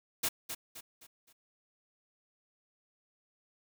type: noise with echo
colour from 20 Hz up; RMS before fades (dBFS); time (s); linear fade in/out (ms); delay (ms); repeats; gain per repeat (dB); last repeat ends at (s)
white; -31; 0.23-0.29; 10; 260; 4; -8; 1.33
effects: none